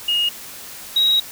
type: tone pair in turn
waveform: sine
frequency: 2861 / 3819 Hz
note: F7 / A#7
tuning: +41 / +41 cents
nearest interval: perfect fourth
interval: 500 cents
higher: second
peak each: -15 / -11 dBFS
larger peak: second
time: 0.08-0.29 / 0.96-1.2 s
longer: second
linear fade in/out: 5 ms
effects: tanh soft clip ceiling -11 dBFS + white hiss -36 dBFS RMS until 1.31 s